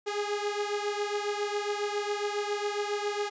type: beating tone pair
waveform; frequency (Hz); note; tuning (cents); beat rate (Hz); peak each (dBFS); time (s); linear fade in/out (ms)
sawtooth; 409.9 / 417.2; G#4 / G#4; -23 / +8; 7.3; -27 / -30; 0.06-3.3; 20
effects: resampled to 16000 Hz